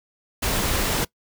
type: noise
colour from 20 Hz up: pink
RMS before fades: -23 dBFS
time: 0.42-1.05 s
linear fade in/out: 10 ms
effects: noise-tail reverb RT60 0.1 s tail -22 dB re dry